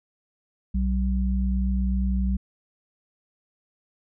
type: tone pair together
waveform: sine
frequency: 61.14 / 191.6 Hz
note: B1 / G3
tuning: -17 / -39 cents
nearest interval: octave + minor sixth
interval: 1978 cents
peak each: -22 / -26 dBFS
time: 0.74-2.37 s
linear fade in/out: 10 ms
effects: none

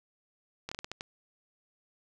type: slowing click train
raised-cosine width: 0.2 ms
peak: -20 dBFS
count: 7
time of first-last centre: 0.69-1.009 s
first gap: 25 ms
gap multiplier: 1.3
effects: none

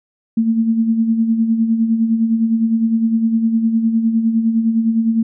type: tone with tremolo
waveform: sine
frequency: 226 Hz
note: A3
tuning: 47 cents sharp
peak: -10 dBFS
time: 0.37-5.23 s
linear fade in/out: 5 ms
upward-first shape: sine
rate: 9.8 Hz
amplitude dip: 55%
effects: none

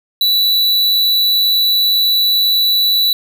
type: tone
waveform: square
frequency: 3951 Hz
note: B7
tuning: in tune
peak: -11 dBFS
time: 0.21-3.13 s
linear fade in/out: 2 ms
effects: none

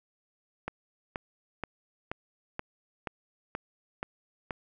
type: click train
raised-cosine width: 0.5 ms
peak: -18 dBFS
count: 9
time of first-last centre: 0.68-4.508 s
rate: 2.09 Hz
effects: none

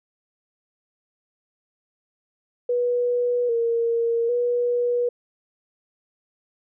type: tone with pitch steps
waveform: sine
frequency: 487.3 / 464.5 / 484.4 Hz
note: B4 / A#4 / B4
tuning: -23 / -6 / -34 cents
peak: -19 dBFS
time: 2.69-5.09 s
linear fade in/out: 5 ms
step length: 800 ms
effects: none

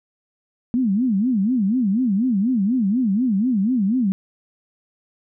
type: tone with vibrato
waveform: sine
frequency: 223.3 Hz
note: A3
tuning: 26 cents sharp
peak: -16 dBFS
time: 0.74-4.12 s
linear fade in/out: 0 ms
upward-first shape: sine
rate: 4.1 Hz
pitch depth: 280 cents each way
effects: none

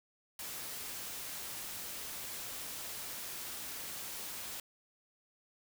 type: noise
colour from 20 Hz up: white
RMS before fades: -43 dBFS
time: 0.39-4.6 s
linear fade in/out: 2 ms
effects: none

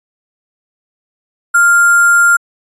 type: tone with sample-and-hold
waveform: sine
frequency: 1396.9 Hz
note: F6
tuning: in tune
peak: -5 dBFS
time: 1.54-2.37 s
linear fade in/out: 10 ms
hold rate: 8820 Hz
effects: resampled to 22050 Hz

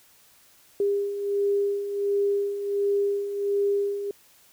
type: beating tone pair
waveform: sine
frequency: 401.6 / 403 Hz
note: G4 / G4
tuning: +42 / +48 cents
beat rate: 1.4 Hz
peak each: -30 / -23 dBFS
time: 0.8-4.11 s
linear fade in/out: 2 ms
effects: white hiss -57 dBFS RMS until 4.52 s

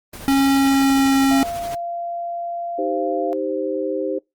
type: noise with tremolo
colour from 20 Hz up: pink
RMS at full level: -33 dBFS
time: 0.13-1.75 s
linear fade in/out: 5 ms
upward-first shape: triangle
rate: 12 Hz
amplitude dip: 50%
type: tone with pitch glide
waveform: square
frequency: 273.5 to 271.1 Hz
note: C#4 to C#4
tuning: -23 to -38 cents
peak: -14 dBFS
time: 0.28-1.43 s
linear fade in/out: 0 ms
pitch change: -15 cents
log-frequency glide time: 0.56-1.17 s
type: tone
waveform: sine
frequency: 689 Hz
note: F5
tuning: 24 cents flat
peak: -24 dBFS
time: 1.31-3.33 s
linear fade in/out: 0 ms
type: chord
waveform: sine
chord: C minor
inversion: first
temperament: equal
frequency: 311.1 / 392 / 523.3 Hz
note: Eb4 / G4 / C5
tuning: 0 / 0 / 0 cents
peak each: -26 / -25 / -24 dBFS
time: 2.78-4.19 s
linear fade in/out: 10 ms
effects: noise-tail reverb RT60 0.2 s tail -25 dB re dry + Opus 24 kbps

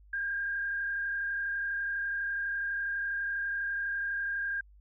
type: tone with frequency modulation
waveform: sine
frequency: 1608 Hz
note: G6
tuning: 44 cents sharp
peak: -30 dBFS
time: 0.13-4.61 s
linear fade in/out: 5 ms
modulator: 32.1 Hz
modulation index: 0.87
effects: added 50 Hz sine -54 dBFS peak until 4.8 s

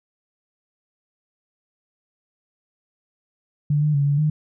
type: tone with pitch steps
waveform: sine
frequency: 147.1 / 150.6 / 141.7 / 143.3 / 152.5 Hz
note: D3 / D3 / C#3 / D3 / D#3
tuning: +3 / +44 / +38 / -42 / -34 cents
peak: -16 dBFS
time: 3.7-4.3 s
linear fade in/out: 5 ms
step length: 120 ms
effects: none

